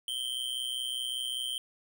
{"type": "tone with amplitude modulation", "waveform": "square", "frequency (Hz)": 3122, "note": "G7", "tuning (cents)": -8, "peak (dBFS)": -29, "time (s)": [0.08, 1.58], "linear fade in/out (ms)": 2, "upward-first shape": "sine", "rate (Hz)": 125, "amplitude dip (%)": 85, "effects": []}